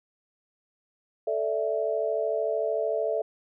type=chord; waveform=sine; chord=A suspended fourth; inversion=none; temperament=just; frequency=440 / 586.7 / 660 Hz; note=A4 / D5 / E5; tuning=0 / -2 / +2 cents; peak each=-29 / -30 / -28 dBFS; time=1.27-3.22 s; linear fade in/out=5 ms; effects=none